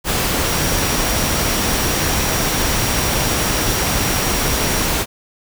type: tone in noise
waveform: sine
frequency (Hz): 5660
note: F8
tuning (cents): +22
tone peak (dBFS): -28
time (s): 0.42-4.9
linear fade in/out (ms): 50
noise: pink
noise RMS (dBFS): -18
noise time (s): 0.04-5.06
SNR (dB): -13
effects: none